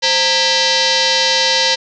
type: tone with frequency modulation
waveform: sine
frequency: 523.3 Hz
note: C5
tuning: in tune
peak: -11 dBFS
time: 0.02-1.76 s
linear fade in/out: 20 ms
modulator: 722 Hz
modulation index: 7.1
effects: none